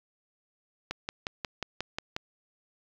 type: click train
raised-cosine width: 0.2 ms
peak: -14 dBFS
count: 8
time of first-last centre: 0.91-2.164 s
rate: 5.58 Hz
effects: low-pass 5000 Hz 12 dB/octave + 8-bit